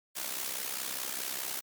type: noise with amplitude modulation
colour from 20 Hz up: white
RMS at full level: -33 dBFS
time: 0.15-1.61 s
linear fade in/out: 20 ms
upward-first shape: sine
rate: 64.8 Hz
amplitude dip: 70%
effects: high-pass 200 Hz 12 dB/octave + MP3 96 kbps